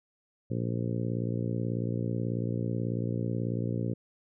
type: harmonic tone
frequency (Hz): 58.27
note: A#1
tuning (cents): 0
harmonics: 2 / 3 / 4 / 5 / 6 / 7 / 8 / 9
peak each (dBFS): -31 / -35 / -37 / -39 / -41 / -42 / -43 / -44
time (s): 0.5-3.94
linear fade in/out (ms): 10
effects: none